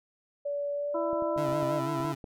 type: tone with pitch glide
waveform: sine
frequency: 574 to 608.1 Hz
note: D5 to D#5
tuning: -40 to -40 cents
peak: -29 dBFS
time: 0.45-1.8 s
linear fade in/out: 10 ms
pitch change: +100 cents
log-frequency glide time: 0.72-1.6 s
type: harmonic tone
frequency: 332.4 Hz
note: E4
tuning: 15 cents sharp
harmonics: 1 / 2 / 3 / 4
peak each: -33 / -37 / -35 / -40 dBFS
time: 0.94-2.13 s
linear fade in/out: 10 ms
type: clicks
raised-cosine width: 2 ms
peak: -30 dBFS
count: 9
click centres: 1.131 / 1.223 / 1.364 / 1.491 / 1.525 / 1.63 / 2.003 / 2.05 / 2.242 s
type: tone with vibrato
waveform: 25% pulse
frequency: 141 Hz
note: C#3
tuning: 30 cents sharp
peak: -29 dBFS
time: 1.37-2.15 s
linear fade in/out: 10 ms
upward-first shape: sine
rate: 6 Hz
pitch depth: 110 cents each way
effects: none